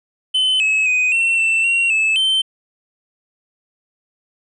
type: tone with pitch steps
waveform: triangle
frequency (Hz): 3045 / 2576 / 2501 / 2708 / 2675 / 2744 / 2610 / 3100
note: F#7 / E7 / D#7 / E7 / E7 / F7 / E7 / G7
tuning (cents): +49 / -41 / +8 / +46 / +25 / -31 / -18 / -20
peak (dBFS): -12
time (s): 0.34-2.42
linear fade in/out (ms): 10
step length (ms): 260
effects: resampled to 24000 Hz